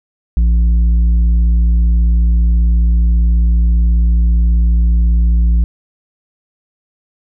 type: tone with tanh clipping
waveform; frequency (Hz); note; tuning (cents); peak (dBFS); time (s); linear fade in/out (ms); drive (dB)
triangle; 57.4; A#1; -26; -9; 0.37-5.64; 0; 10
effects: none